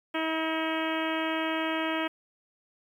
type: harmonic tone with a mistuned harmonic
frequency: 320.4 Hz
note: E4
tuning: 49 cents flat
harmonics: 1 / 2 / 3 / 4 / 5 / 6 / 7 / 8 / 9 / 10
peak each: -31 / -34 / -36 / -37 / -38 / -39 / -39 / -40 / -41 / -41 dBFS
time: 0.14-2.08 s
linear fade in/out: 10 ms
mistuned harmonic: 6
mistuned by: -23 cents
effects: 10-bit